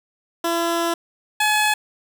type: tone pair in turn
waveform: 15% pulse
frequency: 337.4 / 850.2 Hz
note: E4 / G#5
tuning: +40 / +40 cents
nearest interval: octave + major third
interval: 1600 cents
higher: second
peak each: -13 / -10 dBFS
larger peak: second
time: 0.44-0.94 / 1.4-1.74 s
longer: first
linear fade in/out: 5 ms
effects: none